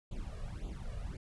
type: noise with flanger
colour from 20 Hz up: brown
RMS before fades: -41 dBFS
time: 0.11-1.17 s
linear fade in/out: 5 ms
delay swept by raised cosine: 0.27 to 1.77 ms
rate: 1.8 Hz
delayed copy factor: +0.95
effects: resampled to 24000 Hz